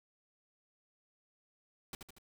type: noise with echo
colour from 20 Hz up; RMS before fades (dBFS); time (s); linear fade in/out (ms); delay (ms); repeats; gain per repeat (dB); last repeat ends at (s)
pink; -43; 1.93-1.95; 2; 78; 3; -5; 2.184
effects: none